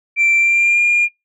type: tone with pitch glide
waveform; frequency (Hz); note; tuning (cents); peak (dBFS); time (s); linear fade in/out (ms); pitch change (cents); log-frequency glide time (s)
sine; 2349 to 2412; D7 to D7; 0 to +46; -9; 0.16-1.09; 50; +46; 0.37-0.81
effects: noise-tail reverb RT60 0.2 s tail -26 dB re dry + tanh soft clip ceiling -8 dBFS